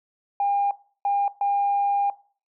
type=tone bursts at uneven times; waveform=sine; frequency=805 Hz; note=G5; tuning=46 cents sharp; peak=-19 dBFS; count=3; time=0.4-0.71 / 1.05-1.28 / 1.41-2.1 s; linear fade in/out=2 ms; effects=noise-tail reverb RT60 0.4 s tail -18 dB re dry + tanh soft clip ceiling -15 dBFS